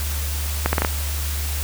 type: accelerating click train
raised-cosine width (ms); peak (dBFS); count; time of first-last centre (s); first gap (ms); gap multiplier
0.5; -3; 5; 0.66-0.848; 70; 0.74
effects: added 73 Hz sine -23 dBFS peak until 1.63 s + white hiss -30 dBFS RMS until 1.63 s